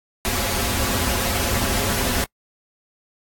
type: noise with comb filter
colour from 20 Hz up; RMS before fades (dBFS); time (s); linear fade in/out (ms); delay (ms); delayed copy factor
pink; -22; 0.25-2.24; 0; 6.5; -0.75
effects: noise-tail reverb RT60 0.1 s tail -25 dB re dry + AAC 64 kbps